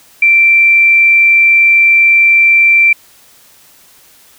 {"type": "tone", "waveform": "sine", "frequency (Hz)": 2349, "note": "D7", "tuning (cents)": 0, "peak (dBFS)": -4, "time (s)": [0.22, 2.93], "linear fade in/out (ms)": 5, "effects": ["white hiss -44 dBFS RMS until 4.38 s"]}